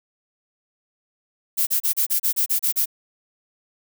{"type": "noise bursts", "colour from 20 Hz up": "violet", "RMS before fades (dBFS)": -20, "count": 10, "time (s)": [1.57, 2.858], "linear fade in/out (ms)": 20, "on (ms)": 100, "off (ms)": 32, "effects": []}